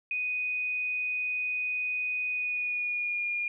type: tone with pitch glide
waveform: sine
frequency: 2489 to 2422 Hz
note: D#7 to D#7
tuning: 0 to -47 cents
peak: -28 dBFS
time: 0.11-3.48 s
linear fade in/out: 2 ms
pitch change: -47 cents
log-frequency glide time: 2.3-3.26 s
effects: none